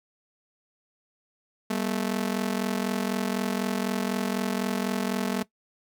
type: ring-modulated tone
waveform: sawtooth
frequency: 218.4 Hz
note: A3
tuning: 13 cents flat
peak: -19 dBFS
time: 1.7-5.43 s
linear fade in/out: 2 ms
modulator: 22 Hz
effects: noise-tail reverb RT60 0.1 s tail -18 dB re dry